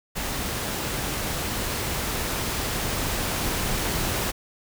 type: noise with level ramp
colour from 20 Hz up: pink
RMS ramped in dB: -29 to -26 dBFS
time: 0.15-4.32 s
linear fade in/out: 20 ms
effects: none